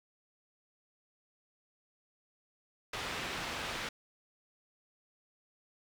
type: low-pass noise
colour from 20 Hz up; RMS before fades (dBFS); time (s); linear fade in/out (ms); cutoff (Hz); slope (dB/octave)
white; -39; 2.93-3.89; 5; 3000; 12
effects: none